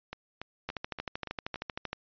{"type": "two click trains", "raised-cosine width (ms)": 0.3, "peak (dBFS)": [-22, -18], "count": [6, 17], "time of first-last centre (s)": [[0.13, 1.559], [0.69, 1.93]], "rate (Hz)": [3.5, 12.9], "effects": ["resampled to 11025 Hz"]}